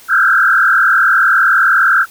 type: tone with frequency modulation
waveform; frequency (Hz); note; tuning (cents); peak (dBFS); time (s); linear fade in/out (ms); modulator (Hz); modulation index
sine; 1472; F#6; -9; -7; 0.08-2.06; 50; 39.9; 3.9
effects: white hiss -41 dBFS RMS until 2.1 s